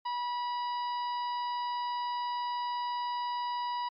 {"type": "harmonic tone", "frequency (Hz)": 973, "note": "B5", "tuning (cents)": -26, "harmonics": [1, 2, 3, 4, 5], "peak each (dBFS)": [-31, -47, -47, -49, -47], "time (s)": [0.05, 3.89], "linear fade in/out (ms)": 10, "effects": ["MP3 64 kbps"]}